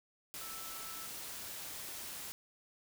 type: tone in noise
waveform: sine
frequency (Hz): 1319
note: E6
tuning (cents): +1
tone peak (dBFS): -51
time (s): 0.41-1.06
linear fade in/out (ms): 0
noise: white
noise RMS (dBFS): -45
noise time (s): 0.34-2.32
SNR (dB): -9
effects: none